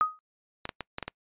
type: tone with exponential decay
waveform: sine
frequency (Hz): 1252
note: D#6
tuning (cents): +10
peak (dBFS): -17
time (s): 0.01-0.19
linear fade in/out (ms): 0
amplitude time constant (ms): 37
type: clicks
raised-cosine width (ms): 0.3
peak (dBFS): -17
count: 6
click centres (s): 0.654 / 0.692 / 0.807 / 0.984 / 1.027 / 1.08
effects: noise-tail reverb RT60 0.1 s tail -26 dB re dry + resampled to 8000 Hz